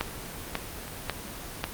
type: two click trains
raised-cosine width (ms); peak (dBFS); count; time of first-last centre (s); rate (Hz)
0.3; -24 / -10; 4 / 4; 0.08-1.28 / 0.01-1.64; 2.5 / 1.84
effects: pink hiss -39 dBFS RMS until 1.73 s + Opus 24 kbps